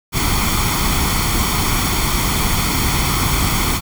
pink noise with comb filter, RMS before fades -17 dBFS, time 0.12-3.81 s, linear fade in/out 50 ms, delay 0.9 ms, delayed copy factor +0.65, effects none

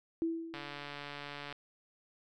sine tone with exponential decay, 329.6 Hz, E4, in tune, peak -28 dBFS, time 0.22-0.96 s, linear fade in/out 0 ms, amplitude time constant 160 ms
click train, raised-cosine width 0.3 ms, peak -27 dBFS, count 143, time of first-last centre 0.54-1.526 s, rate 144 Hz
effects none

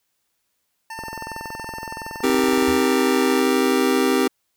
25% pulse tone with tremolo, 897 Hz, A5, 33 cents sharp, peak -27 dBFS, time 0.9-3.41 s, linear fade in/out 5 ms, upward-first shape square, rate 13 Hz, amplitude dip 25%
click train, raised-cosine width 1 ms, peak -19 dBFS, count 36, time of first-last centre 0.99-2.626 s, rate 21.4 Hz
square chord, C minor seventh, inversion none, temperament just, 261.6 / 314 / 392.4 / 470.9 Hz, C4 / Eb4 / G4 / Bb4, 0 / +16 / +2 / +18 cents, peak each -21 / -25 / -21 / -26 dBFS, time 2.23-4.28 s, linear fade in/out 10 ms
square tone with exponential decay, 82.41 Hz, E2, in tune, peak -27 dBFS, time 2.68-2.94 s, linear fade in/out 0 ms, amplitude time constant 55 ms
effects white hiss -72 dBFS RMS until 4.56 s

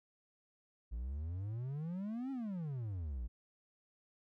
triangle exponential two-way sweep, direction up then down, 54 to 276.3 to 54 Hz, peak -36 dBFS, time 0.91-3.28 s, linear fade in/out 20 ms, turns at 2.31 s, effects none

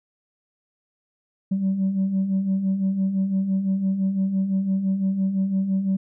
sine beating tone pair, 187.7 / 193.6 Hz, F#3 / G3, +25 / -21 cents, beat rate 5.9 Hz, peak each -27 / -19 dBFS, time 1.51-5.97 s, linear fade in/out 10 ms, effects tanh soft clip ceiling -16 dBFS

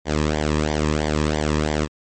sawtooth tone with flanger, 76 Hz, D#2, 40 cents flat, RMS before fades -21 dBFS, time 0.05-1.88 s, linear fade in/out 50 ms, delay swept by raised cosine 0.74 to 1.41 ms, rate 3 Hz, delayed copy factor -0.8, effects MP3 32 kbps

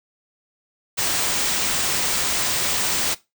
white band-stop noise, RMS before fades -22 dBFS, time 0.97-3.15 s, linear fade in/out 20 ms, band 9800 to 15000 Hz, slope 96 dB/octave, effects noise-tail reverb RT60 0.2 s tail -17 dB re dry

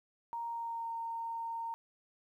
sine tone with pitch glide, 932.3 to 918.9 Hz, A#5 to A#5, 0 to -25 cents, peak -36 dBFS, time 0.33-1.74 s, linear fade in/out 0 ms, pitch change -25 cents, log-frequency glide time 0.48-0.87 s, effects 12-bit

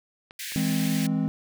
clicks, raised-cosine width 0.3 ms, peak -27 dBFS, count 3, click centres 0.309 / 0.521 / 0.836 s
pink high-pass noise, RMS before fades -35 dBFS, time 0.39-1.07 s, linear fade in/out 5 ms, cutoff 1600 Hz, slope 96 dB/octave
triangle chord, E augmented, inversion none, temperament equal with one note detuned, 163.2 / 207.7 / 261.6 Hz, E3 / G#3 / B#3, -17 / 0 / 0 cents, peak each -25 dBFS, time 0.56-1.28 s, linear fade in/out 0 ms
effects none

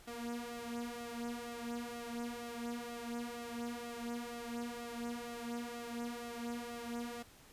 sawtooth tone with flanger, 237.1 Hz, A#3, 30 cents sharp, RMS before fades -43 dBFS, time 0.07-7.23 s, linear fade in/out 10 ms, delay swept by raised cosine 1.5 to 4.1 ms, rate 2.1 Hz, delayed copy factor +0.7, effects pink hiss -60 dBFS RMS until 7.52 s + resampled to 32000 Hz

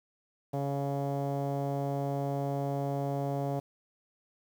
sawtooth tone with low-pass filter, 140 Hz, C#3, 18 cents sharp, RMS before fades -32 dBFS, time 0.53-3.6 s, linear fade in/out 10 ms, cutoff 680 Hz, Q 3.2, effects 9-bit

